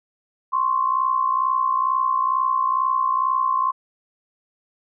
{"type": "tone pair together", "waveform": "sine", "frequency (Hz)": [1046.5, 1108.7], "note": ["C6", "C#6"], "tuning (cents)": [0, 0], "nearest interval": "minor second", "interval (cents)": 100, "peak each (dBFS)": [-19, -23], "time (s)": [0.52, 3.72], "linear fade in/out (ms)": 20, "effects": []}